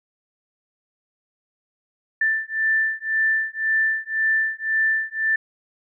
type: beating tone pair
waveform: sine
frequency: 1770 / 1771.9 Hz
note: A6 / A6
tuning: +10 / +12 cents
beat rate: 1.9 Hz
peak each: -22 dBFS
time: 2.21-5.36 s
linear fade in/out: 5 ms
effects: none